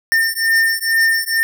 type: beating tone pair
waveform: square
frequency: 1809 / 1811.2 Hz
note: A6 / A6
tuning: +48 / +50 cents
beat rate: 2.2 Hz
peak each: -17 dBFS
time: 0.12-1.43 s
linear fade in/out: 0 ms
effects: none